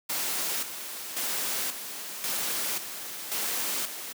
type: noise with tremolo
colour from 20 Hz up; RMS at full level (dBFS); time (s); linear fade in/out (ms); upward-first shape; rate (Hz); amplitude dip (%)
white; -30; 0.09-4.13; 10; square; 0.93; 60
effects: high-pass 200 Hz 12 dB/octave